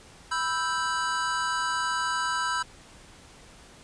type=chord; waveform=square; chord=E minor; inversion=second; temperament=equal; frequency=987.8 / 1318.5 / 1568 Hz; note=B5 / E6 / G6; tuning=0 / 0 / 0 cents; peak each=-31 dBFS; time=0.31-2.63 s; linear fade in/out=10 ms; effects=pink hiss -51 dBFS RMS until 3.83 s + resampled to 22050 Hz